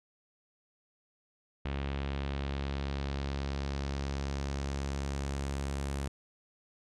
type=tone with low-pass filter sweep; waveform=sawtooth; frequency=69.3 Hz; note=C#2; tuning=in tune; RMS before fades=-35 dBFS; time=1.65-6.08 s; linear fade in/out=5 ms; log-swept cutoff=3000 to 9200 Hz; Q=1.6; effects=none